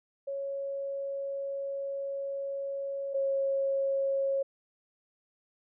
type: tone pair in turn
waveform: sine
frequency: 553 / 546.3 Hz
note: C#5 / C#5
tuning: -4 / -25 cents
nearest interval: unison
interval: 21 cents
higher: first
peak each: -32 / -26 dBFS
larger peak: second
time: 0.27-3.14 / 3.14-4.43 s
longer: first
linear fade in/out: 10 ms
effects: none